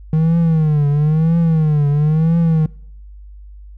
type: tone with vibrato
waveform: triangle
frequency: 155.56 Hz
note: D#3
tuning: in tune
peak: -9 dBFS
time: 0.13-2.66 s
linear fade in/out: 2 ms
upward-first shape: triangle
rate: 1 Hz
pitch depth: 150 cents each way
effects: noise-tail reverb RT60 0.6 s tail -23 dB re dry + added 50 Hz sine -34 dBFS peak until 3.77 s